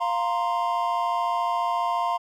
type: chord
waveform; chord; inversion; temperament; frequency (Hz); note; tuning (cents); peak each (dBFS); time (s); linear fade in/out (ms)
triangle; F suspended fourth; none; equal; 698.5 / 932.3 / 1046.5; F5 / Bb5 / C6; 0 / 0 / 0; -25; 0-2.18; 20
effects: none